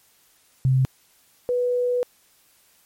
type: tone pair in turn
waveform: sine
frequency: 130.81 / 492.2 Hz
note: C3 / B4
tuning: 0 / -6 cents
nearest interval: octave + major seventh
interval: 2294 cents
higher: second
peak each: -15 / -19 dBFS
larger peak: first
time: 0.65-0.85 / 1.49-2.03 s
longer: second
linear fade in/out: 0 ms
effects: white hiss -59 dBFS RMS until 2.85 s + MP3 64 kbps